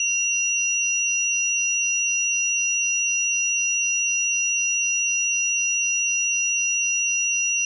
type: tone pair together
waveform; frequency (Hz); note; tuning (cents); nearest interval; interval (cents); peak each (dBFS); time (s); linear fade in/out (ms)
sine; 2756 / 5848; F7 / F#8; -24 / -21; octave + minor second; 1303; -23 / -22; 0-7.65; 2
effects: none